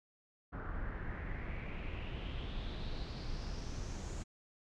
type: noise with low-pass filter sweep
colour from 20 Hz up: brown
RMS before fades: -41 dBFS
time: 0.52-4.24 s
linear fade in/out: 20 ms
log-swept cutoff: 1400 to 7300 Hz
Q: 4.5
effects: none